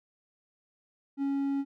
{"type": "tone", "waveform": "triangle", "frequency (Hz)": 277.2, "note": "C#4", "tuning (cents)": 0, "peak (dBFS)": -25, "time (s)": [1.17, 1.65], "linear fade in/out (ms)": 50, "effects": []}